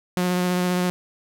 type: tone with vibrato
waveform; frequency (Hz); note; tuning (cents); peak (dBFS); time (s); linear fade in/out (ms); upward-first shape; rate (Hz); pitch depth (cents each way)
sawtooth; 180; F#3; -47; -16; 0.17-0.9; 0; triangle; 15; 16
effects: none